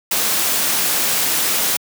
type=noise; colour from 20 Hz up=white; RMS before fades=-18 dBFS; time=0.11-1.77 s; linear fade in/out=5 ms; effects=high-pass 150 Hz 12 dB/octave